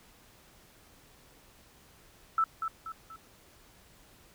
sine tone with echo, 1318.5 Hz, E6, in tune, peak -23 dBFS, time 2.38-2.44 s, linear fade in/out 2 ms, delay 240 ms, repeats 3, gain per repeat -7 dB, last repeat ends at 3.16 s, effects pink hiss -59 dBFS RMS until 4.34 s

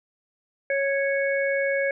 harmonic tone, 553 Hz, C#5, 4 cents flat, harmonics 1 / 3 / 4, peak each -23 / -28 / -29 dBFS, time 0.7-1.91 s, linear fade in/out 2 ms, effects none

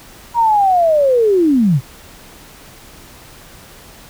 sine linear sweep, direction down, 959 to 116.7 Hz, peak -9 dBFS, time 0.34-1.81 s, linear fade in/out 50 ms, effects pink hiss -40 dBFS RMS until 4.09 s

